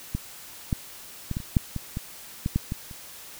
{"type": "clicks", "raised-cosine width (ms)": 5, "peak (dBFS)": [-14, -11, -16, -16, -26, -6, -17, -17, -13, -10, -16, -29], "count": 12, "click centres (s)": [0.15, 0.728, 1.313, 1.369, 1.402, 1.568, 1.763, 1.971, 2.461, 2.56, 2.721, 2.912], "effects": ["white hiss -44 dBFS RMS until 3.39 s"]}